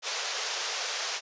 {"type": "band-pass noise", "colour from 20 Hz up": "white", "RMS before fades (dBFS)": -33, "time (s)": [0.02, 1.21], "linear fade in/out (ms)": 50, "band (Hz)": [420, 6700], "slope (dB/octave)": 48, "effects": ["resampled to 16000 Hz"]}